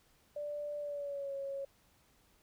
sine tone with pitch glide, 587.3 to 551.1 Hz, D5 to C#5, 0 to -10 cents, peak -37 dBFS, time 0.36-1.65 s, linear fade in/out 5 ms, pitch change -110 cents, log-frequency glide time 0.79-1.34 s, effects pink hiss -69 dBFS RMS until 2.42 s

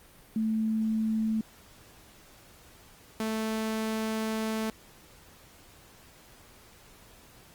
sine / sawtooth tone pair in turn, 220 / 220 Hz, A3 / A3, 0 / 0 cents, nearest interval unison, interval 0 cents, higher neither, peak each -25 dBFS, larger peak neither, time 0.36-1.41 / 3.2-4.7 s, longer second, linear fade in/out 2 ms, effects pink hiss -55 dBFS RMS until 7.54 s + Opus 32 kbps

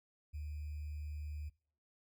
sine tone with sample-and-hold, 75 Hz, D2, 37 cents sharp, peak -40 dBFS, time 0.33-1.5 s, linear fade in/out 20 ms, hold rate 2450 Hz, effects noise-tail reverb RT60 0.5 s tail -24 dB re dry

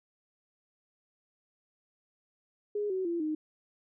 sine tone with pitch steps, 414.6 / 375.8 / 340.7 / 308.8 Hz, G#4 / F#4 / F4 / D#4, -3 / +27 / -43 / -13 cents, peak -29 dBFS, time 2.75-3.35 s, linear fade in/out 5 ms, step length 150 ms, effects none

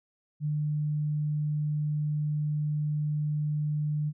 sine tone, 150 Hz, D3, 37 cents sharp, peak -26 dBFS, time 0.4-4.13 s, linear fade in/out 50 ms, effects none

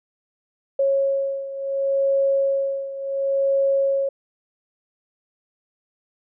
sine beating tone pair, 548 / 548.7 Hz, C#5 / C#5, -20 / -18 cents, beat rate 0.7 Hz, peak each -20 / -24 dBFS, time 0.79-4.09 s, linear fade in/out 5 ms, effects none

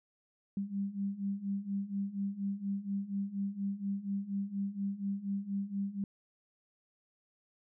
sine beating tone pair, 196 / 200.2 Hz, G3 / G3, 0 / +37 cents, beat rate 4.2 Hz, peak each -38 / -35 dBFS, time 0.57-6.04 s, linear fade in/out 2 ms, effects none

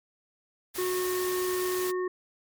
white noise, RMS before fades -36 dBFS, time 0.74-1.92 s, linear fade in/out 20 ms
harmonic tone, 365.6 Hz, F#4, 21 cents flat, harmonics 1 / 3 / 5, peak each -27 / -37 / -41 dBFS, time 0.78-2.08 s, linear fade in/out 5 ms
effects MP3 96 kbps

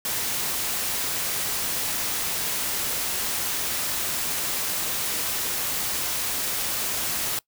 white noise, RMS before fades -27 dBFS, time 0.05-7.39 s, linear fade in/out 2 ms, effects noise-tail reverb RT60 0.1 s tail -23 dB re dry

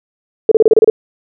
sine tone bursts, 440 Hz, A4, in tune, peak -3 dBFS, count 8, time 0.49-0.9 s, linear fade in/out 2 ms, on 25 ms, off 30 ms, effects none

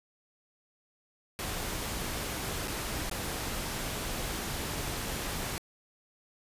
pink noise with dropouts, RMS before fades -35 dBFS, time 1.39-5.58 s, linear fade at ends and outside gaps 0 ms, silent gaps 2.675-2.68 / 3.097-3.113 s, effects resampled to 32000 Hz

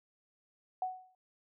sine tone with exponential decay, 743 Hz, F#5, 7 cents sharp, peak -29 dBFS, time 0.82-1.15 s, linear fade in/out 2 ms, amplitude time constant 70 ms, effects none

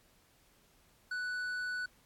sine tone with tanh clipping, 1484 Hz, F#6, 5 cents sharp, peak -36 dBFS, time 1.11-1.86 s, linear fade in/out 5 ms, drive 8 dB, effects pink hiss -67 dBFS RMS until 2.05 s + AAC 64 kbps

